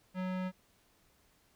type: tone with low-pass filter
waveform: square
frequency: 184.9 Hz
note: F#3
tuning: 1 cent flat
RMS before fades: -36 dBFS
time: 0.14-0.52 s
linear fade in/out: 50 ms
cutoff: 2400 Hz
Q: 0.9
effects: pink hiss -69 dBFS RMS until 1.55 s